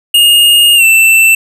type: tone with pitch glide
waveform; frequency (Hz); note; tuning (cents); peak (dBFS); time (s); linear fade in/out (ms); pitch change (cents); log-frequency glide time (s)
square; 2845 to 2670; F7 to E7; +31 to +22; -4; 0.14-1.35; 5; -109; 0.75-0.84
effects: none